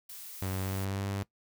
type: noise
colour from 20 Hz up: blue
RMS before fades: -45 dBFS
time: 0.09-0.85 s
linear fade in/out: 5 ms
type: tone with pitch glide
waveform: sawtooth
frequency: 94.4 to 98.98 Hz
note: F#2 to G2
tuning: +35 to +17 cents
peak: -28 dBFS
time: 0.42-1.23 s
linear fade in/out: 0 ms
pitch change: +82 cents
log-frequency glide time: 0.59-1.05 s
effects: noise-tail reverb RT60 0.1 s tail -19 dB re dry